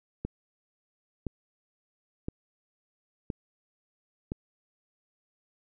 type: click train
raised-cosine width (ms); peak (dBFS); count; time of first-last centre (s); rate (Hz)
3; -19; 5; 0.25-4.319; 0.983
effects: none